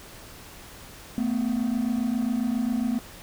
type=tone pair together; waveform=triangle; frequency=223.4 / 250.8 Hz; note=A3 / B3; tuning=+27 / +27 cents; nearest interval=major second; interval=200 cents; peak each=-23 dBFS; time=1.18-2.99 s; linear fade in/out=0 ms; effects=tanh soft clip ceiling -17 dBFS + pink hiss -45 dBFS RMS until 3.22 s